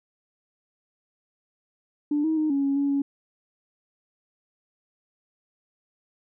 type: tone with pitch steps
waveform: sine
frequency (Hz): 294.1 / 317.5 / 308.9 / 278.6 / 277 / 281.9 / 279.6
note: D4 / D#4 / D#4 / C#4 / C#4 / C#4 / C#4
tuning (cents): +3 / +35 / -12 / +9 / -1 / +29 / +15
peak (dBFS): -20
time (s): 2.11-3.02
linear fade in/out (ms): 5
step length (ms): 130
effects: tanh soft clip ceiling -16 dBFS